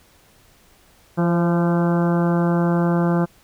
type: harmonic tone with a mistuned harmonic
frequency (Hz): 171.4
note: F3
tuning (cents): -32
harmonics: 1 / 2 / 3 / 4 / 5 / 6 / 7 / 8 / 9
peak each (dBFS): -17 / -23 / -27 / -29 / -31 / -33 / -34 / -35 / -36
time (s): 1.17-3.26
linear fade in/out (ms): 20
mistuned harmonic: 3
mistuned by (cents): +28
effects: pink hiss -54 dBFS RMS until 3.43 s